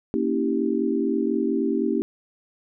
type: chord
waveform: sine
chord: A# diminished seventh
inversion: none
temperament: equal with one note detuned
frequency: 233.1 / 277.2 / 323 / 392 Hz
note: A#3 / C#4 / E4 / G4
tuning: 0 / 0 / -35 / 0 cents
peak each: -26 dBFS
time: 0.14-2.02 s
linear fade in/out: 0 ms
effects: none